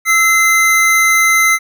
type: tone pair together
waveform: square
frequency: 1315.6 / 2068 Hz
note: E6 / C7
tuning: -4 / -21 cents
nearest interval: minor sixth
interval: 783 cents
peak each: -16 / -10 dBFS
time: 0.05-1.59 s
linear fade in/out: 50 ms
effects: none